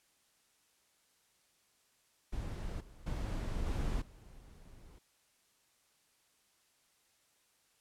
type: noise with level steps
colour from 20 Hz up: brown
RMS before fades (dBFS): -40 / -55 / -37 / -35 / -55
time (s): 2.32-4.99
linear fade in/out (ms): 10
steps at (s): 2.8 / 3.06 / 3.66 / 4.01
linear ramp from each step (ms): 10
effects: white hiss -72 dBFS RMS until 7.8 s + low-pass 11000 Hz 12 dB/octave